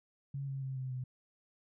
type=tone with pitch steps; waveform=sine; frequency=138.59 / 135.74 / 132.94 / 130.21 / 127.53 Hz; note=C#3 / C#3 / C3 / C3 / C3; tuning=0 / -36 / +28 / -8 / -44 cents; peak=-36 dBFS; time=0.34-1.04 s; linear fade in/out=5 ms; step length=140 ms; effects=none